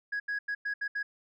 sine tone bursts at uneven times, 1661.2 Hz, G#6, in tune, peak -28 dBFS, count 6, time 0.12-0.2 / 0.28-0.39 / 0.48-0.55 / 0.65-0.74 / 0.81-0.88 / 0.95-1.03 s, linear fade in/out 10 ms, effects tanh soft clip ceiling -28 dBFS

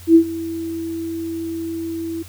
sine tone with ADSR envelope, 329.6 Hz, E4, in tune, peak -4 dBFS, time 0.07-2.23 s, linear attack 81 ms, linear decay 85 ms, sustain -19 dB, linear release 12 ms, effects added 90 Hz sine -38 dBFS peak until 2.28 s + white hiss -44 dBFS RMS until 2.28 s

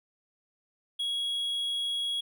triangle tone, 3322 Hz, G#7, in tune, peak -27 dBFS, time 0.99-2.21 s, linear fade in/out 10 ms, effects none

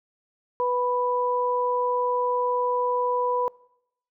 sine tone pair together, 493.9 / 987.8 Hz, B4 / B5, 0 / 0 cents, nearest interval octave, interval 1200 cents, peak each -24 dBFS, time 0.6-3.48 s, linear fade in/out 0 ms, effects noise-tail reverb RT60 0.8 s tail -24 dB re dry

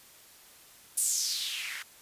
blue noise with band-pass filter sweep, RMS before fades -32 dBFS, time 0.97-1.83 s, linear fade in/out 10 ms, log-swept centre 9400 to 1600 Hz, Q 3.7, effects white hiss -55 dBFS RMS until 2.01 s + resampled to 32000 Hz

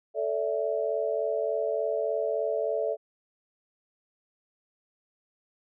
sine chord, A suspended fourth, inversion none, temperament equal with one note detuned, 440 / 575.9 / 659.3 Hz, A4 / D5 / E5, 0 / -34 / 0 cents, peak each -30 dBFS, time 0.14-2.97 s, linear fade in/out 50 ms, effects none

